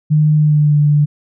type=tone with pitch glide; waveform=sine; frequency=152.3 to 147.62 Hz; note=D#3 to D3; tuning=-37 to +9 cents; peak=-8 dBFS; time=0.1-1.06 s; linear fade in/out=20 ms; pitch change=-54 cents; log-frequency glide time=0.36-0.77 s; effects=none